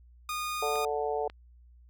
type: tone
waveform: sawtooth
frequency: 1227 Hz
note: D#6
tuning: 25 cents flat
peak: -28 dBFS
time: 0.29-0.85 s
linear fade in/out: 2 ms
type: harmonic tone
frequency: 146.83 Hz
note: D3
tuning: in tune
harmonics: 3 / 4 / 5 / 6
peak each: -31 / -36 / -33 / -38 dBFS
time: 0.62-1.28 s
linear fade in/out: 5 ms
type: clicks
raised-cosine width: 0.3 ms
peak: -29 dBFS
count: 2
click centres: 0.757 / 1.299 s
effects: added 60 Hz sine -53 dBFS peak until 1.89 s

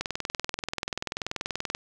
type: click train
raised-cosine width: 0.2 ms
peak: -12 dBFS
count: 37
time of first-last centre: 0.01-1.749 s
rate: 20.7 Hz
effects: none

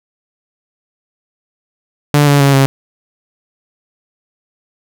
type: tone with pitch steps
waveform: sawtooth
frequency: 146.3 / 142.79 / 139.37 / 136.03 Hz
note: D3 / D3 / C#3 / C#3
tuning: -6 / -48 / +10 / -32 cents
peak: -3 dBFS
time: 2.14-2.66 s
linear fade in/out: 0 ms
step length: 130 ms
effects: none

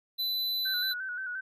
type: tone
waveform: square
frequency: 4002 Hz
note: B7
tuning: 22 cents sharp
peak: -29 dBFS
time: 0.18-0.94 s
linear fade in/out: 20 ms
type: tone with vibrato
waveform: sine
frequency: 1500 Hz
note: F#6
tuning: 23 cents sharp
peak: -33 dBFS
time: 0.65-1.41 s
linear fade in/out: 10 ms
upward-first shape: square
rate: 5.7 Hz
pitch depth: 46 cents each way
effects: none

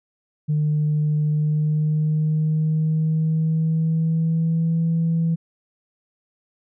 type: tone with pitch glide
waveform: sine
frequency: 151.1 to 164.78 Hz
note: D3 to E3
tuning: +50 to 0 cents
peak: -16 dBFS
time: 0.48-5.36 s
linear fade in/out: 20 ms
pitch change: +150 cents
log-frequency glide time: 1.26-4.82 s
effects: tanh soft clip ceiling -14 dBFS

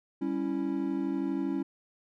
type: chord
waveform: triangle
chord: C# diminished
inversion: second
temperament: equal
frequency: 196 / 277.2 / 329.6 Hz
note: G3 / C#4 / E4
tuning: 0 / 0 / 0 cents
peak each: -34 / -29 / -31 dBFS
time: 0.21-1.63 s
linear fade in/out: 10 ms
effects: none

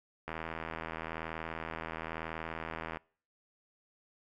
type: click train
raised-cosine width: 0.5 ms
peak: -23 dBFS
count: 219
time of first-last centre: 0.28-2.971 s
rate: 81 Hz
effects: noise-tail reverb RT60 0.5 s tail -26 dB re dry

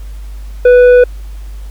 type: tone with tanh clipping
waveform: sine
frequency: 493.9 Hz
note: B4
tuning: in tune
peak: -3 dBFS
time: 0.65-1.04 s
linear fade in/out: 5 ms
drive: 7 dB
effects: added 50 Hz sine -23 dBFS peak until 1.7 s + pink hiss -44 dBFS RMS until 1.7 s

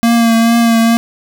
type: tone with vibrato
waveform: square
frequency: 230.6 Hz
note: A#3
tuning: 19 cents flat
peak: -8 dBFS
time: 0.03-0.97 s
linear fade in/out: 0 ms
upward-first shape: triangle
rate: 2.3 Hz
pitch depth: 30 cents each way
effects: none

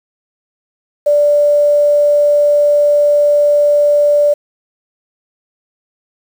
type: tone with quantisation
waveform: sine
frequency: 585 Hz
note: D5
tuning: 7 cents flat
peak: -7 dBFS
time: 1.06-4.34 s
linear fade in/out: 10 ms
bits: 6
effects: none

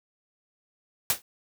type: noise with exponential decay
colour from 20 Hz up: white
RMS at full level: -19 dBFS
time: 1.1-1.22 s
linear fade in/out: 1 ms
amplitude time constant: 24 ms
effects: none

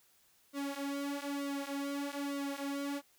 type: tone with flanger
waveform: sawtooth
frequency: 281.5 Hz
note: C#4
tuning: 27 cents sharp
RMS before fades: -38 dBFS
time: 0.53-3.02 s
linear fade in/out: 50 ms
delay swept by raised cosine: 1.2 to 6 ms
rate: 1.1 Hz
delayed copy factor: -0.9
effects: white hiss -68 dBFS RMS until 3.18 s

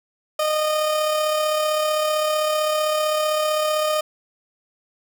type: tone with amplitude modulation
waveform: 30% pulse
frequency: 614 Hz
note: D#5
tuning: 23 cents flat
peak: -15 dBFS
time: 0.39-4.01 s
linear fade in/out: 5 ms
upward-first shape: sine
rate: 35.6 Hz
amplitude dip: 30%
effects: none

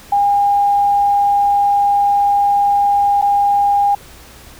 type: tone with dropouts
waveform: sine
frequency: 810 Hz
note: G#5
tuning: 43 cents flat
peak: -10 dBFS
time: 0.12-3.95 s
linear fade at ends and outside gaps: 5 ms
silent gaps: 3.215-3.223 s
effects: added 60 Hz sine -45 dBFS peak until 4.59 s + pink hiss -40 dBFS RMS until 4.59 s

